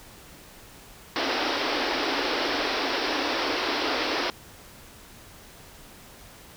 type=band-pass noise; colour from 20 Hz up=pink; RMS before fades=-27 dBFS; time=1.16-4.3 s; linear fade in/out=0 ms; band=260 to 5500 Hz; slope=96 dB/octave; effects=pink hiss -48 dBFS RMS until 6.56 s